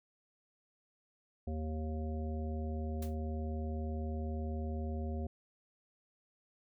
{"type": "harmonic tone", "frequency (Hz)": 78, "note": "D#2", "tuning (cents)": 5, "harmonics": [1, 3, 5, 7, 9], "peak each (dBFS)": [-36, -42, -47, -49, -50], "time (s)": [1.47, 5.27], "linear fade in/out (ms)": 5}
{"type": "noise with exponential decay", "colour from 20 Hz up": "white", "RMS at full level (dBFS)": -45, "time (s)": [3.02, 3.16], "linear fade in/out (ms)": 5, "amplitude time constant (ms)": 29}
{"effects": []}